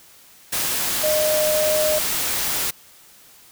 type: tone in noise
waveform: sine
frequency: 614 Hz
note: D#5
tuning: 23 cents flat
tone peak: -18 dBFS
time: 1.03-1.99 s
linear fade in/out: 10 ms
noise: white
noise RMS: -23 dBFS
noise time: 0.52-2.71 s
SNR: +2 dB
effects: white hiss -49 dBFS RMS until 3.51 s